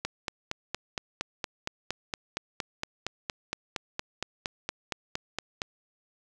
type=click train; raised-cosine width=0.2 ms; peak=-13 dBFS; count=25; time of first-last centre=0.05-5.618 s; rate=4.31 Hz; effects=none